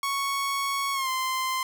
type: tone with pitch glide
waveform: sawtooth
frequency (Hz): 1108.7 to 1040.4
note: C#6 to C6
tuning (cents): 0 to -10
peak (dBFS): -22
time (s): 0.03-1.63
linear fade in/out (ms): 2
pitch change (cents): -110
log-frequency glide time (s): 0.93-1.09
effects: none